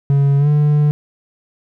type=tone with pitch glide; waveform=triangle; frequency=140 to 148.24 Hz; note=C#3 to D3; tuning=+18 to +17 cents; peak=-8 dBFS; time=0.1-0.91 s; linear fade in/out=0 ms; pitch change=+99 cents; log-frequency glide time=0.38-0.48 s; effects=none